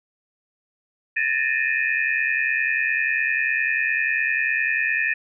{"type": "tone cluster", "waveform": "sine", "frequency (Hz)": [1734, 1824, 2437, 2570], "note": ["A6", "A#6", "D#7", "E7"], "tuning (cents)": [-26, -38, -37, -45], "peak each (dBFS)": [-26, -23, -25, -28], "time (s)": [1.16, 5.14], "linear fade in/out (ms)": 10, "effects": []}